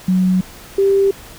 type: tone pair in turn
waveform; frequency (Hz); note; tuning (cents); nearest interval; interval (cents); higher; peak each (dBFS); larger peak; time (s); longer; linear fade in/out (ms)
sine; 185 / 393.1; F#3 / G4; 0 / +5; octave + minor second; 1305; second; -11 / -10; second; 0.08-0.41 / 0.78-1.11; neither; 5
effects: pink hiss -38 dBFS RMS until 1.38 s